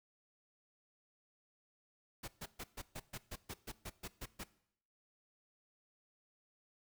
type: noise bursts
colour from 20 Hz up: pink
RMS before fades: -45 dBFS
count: 13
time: 2.23-4.44 s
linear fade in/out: 10 ms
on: 50 ms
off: 130 ms
effects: noise-tail reverb RT60 0.7 s tail -19 dB re dry